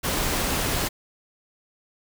pink noise, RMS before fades -25 dBFS, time 0.03-0.89 s, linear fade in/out 20 ms, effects none

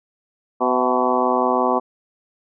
harmonic tone with a mistuned harmonic, 125.5 Hz, B2, 28 cents sharp, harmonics 2 / 3 / 4 / 5 / 6 / 7 / 8 / 9, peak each -24 / -24 / -24 / -24 / -24 / -24 / -24 / -24 dBFS, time 0.6-1.8 s, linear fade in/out 20 ms, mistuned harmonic 5, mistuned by +66 cents, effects none

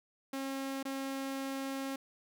sawtooth tone with dropouts, 270.5 Hz, C#4, 42 cents flat, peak -32 dBFS, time 0.33-1.96 s, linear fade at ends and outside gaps 5 ms, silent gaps 0.829-0.852 s, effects none

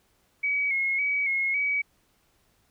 sine tone with vibrato, 2217 Hz, C#7, in tune, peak -23 dBFS, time 0.43-1.82 s, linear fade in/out 10 ms, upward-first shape square, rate 1.8 Hz, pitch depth 42 cents each way, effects pink hiss -67 dBFS RMS until 2.7 s

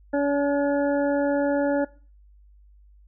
harmonic tone with a mistuned harmonic, 284.3 Hz, C#4, 44 cents sharp, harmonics 1 / 2 / 3 / 5 / 6, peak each -23 / -23 / -32 / -35 / -35 dBFS, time 0.13-1.85 s, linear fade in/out 10 ms, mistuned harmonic 5, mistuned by +17 cents, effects noise-tail reverb RT60 0.4 s tail -21 dB re dry + added 50 Hz sine -50 dBFS peak until 3.07 s

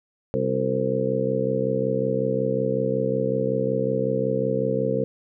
harmonic tone with a mistuned harmonic, 65.41 Hz, C2, in tune, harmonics 2 / 3 / 4 / 5 / 6 / 7 / 8, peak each -29 / -29 / -31 / -35 / -35 / -25 / -26 dBFS, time 0.34-5.04 s, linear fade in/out 0 ms, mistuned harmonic 5, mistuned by +78 cents, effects none

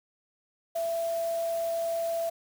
sine tone in noise, 668 Hz, E5, 23 cents sharp, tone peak -27 dBFS, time 0.75-2.3 s, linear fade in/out 10 ms, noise white, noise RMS -45 dBFS, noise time 0.75-2.3 s, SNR +15 dB, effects none

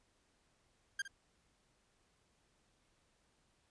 40% pulse tone with echo, 1595 Hz, G6, 30 cents sharp, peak -34 dBFS, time 0.99-1.02 s, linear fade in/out 5 ms, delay 59 ms, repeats 1, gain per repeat -12 dB, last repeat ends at 1.079 s, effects pink hiss -75 dBFS RMS until 3.7 s + resampled to 22050 Hz

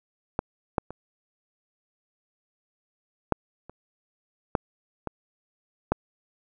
clicks, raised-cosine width 1 ms, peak -10 / -8 / -23 / -6 / -28 / -7 / -16 / -7 dBFS, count 8, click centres 0.391 / 0.782 / 0.906 / 3.323 / 3.696 / 4.552 / 5.073 / 5.92 s, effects none

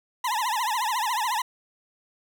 40% pulse tone with vibrato, 932.3 Hz, A#5, in tune, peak -23 dBFS, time 0.24-1.42 s, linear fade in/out 5 ms, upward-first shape triangle, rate 14 Hz, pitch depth 220 cents each way, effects none

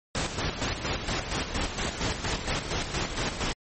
pink noise with tremolo, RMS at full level -28 dBFS, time 0.15-3.53 s, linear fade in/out 0 ms, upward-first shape square, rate 4.3 Hz, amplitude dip 55%, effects MP3 32 kbps

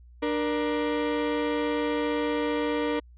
35% pulse tone pair together, 296.6 / 471.5 Hz, D4 / A#4, +17 / +20 cents, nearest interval minor sixth, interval 803 cents, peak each -26 dBFS, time 0.22-3 s, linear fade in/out 10 ms, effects added 60 Hz sine -48 dBFS peak until 3.17 s + resampled to 8000 Hz

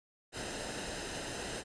pink noise with comb filter, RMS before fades -40 dBFS, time 0.32-1.64 s, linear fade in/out 50 ms, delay 0.88 ms, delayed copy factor -0.55, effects resampled to 22050 Hz

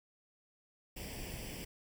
pink noise with comb filter, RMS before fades -44 dBFS, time 0.96-1.65 s, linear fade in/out 10 ms, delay 0.38 ms, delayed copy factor +0.75, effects none

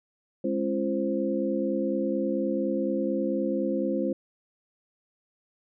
sine tone cluster, 207.9 / 272.1 / 341.6 / 523 Hz, G#3 / C#4 / F4 / C5, +2 / -32 / -38 / -1 cents, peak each -30 dBFS, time 0.44-4.13 s, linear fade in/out 5 ms, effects none

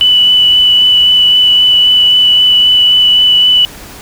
sine tone with vibrato, 2974 Hz, F#7, 8 cents sharp, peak -4 dBFS, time 0.01-3.65 s, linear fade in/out 0 ms, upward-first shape sine, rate 3.8 Hz, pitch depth 10 cents each way, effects pink hiss -31 dBFS RMS until 4.01 s

